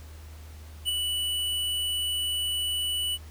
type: tone with ADSR envelope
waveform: square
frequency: 2960 Hz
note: F#7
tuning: in tune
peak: -23 dBFS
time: 0.85-3.18 s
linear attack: 38 ms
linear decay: 11 ms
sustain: -4 dB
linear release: 39 ms
effects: added 77 Hz sine -42 dBFS peak until 3.3 s + pink hiss -53 dBFS RMS until 3.3 s